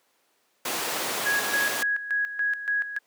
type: noise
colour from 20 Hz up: pink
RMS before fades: -27 dBFS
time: 0.65-1.83 s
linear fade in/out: 5 ms
type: tone with tremolo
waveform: sine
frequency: 1661.2 Hz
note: G#6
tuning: in tune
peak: -22 dBFS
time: 1.25-2.99 s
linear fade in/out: 20 ms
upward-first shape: square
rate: 3.5 Hz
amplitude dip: 70%
effects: pink hiss -67 dBFS RMS until 3.06 s + high-pass 400 Hz 12 dB/octave